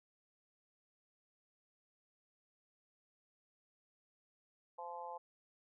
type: harmonic tone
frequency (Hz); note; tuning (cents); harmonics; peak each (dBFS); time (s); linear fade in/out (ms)
172.9; F3; -17; 3 / 4 / 5 / 6; -50 / -52 / -46 / -51; 4.78-5.18; 10
effects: none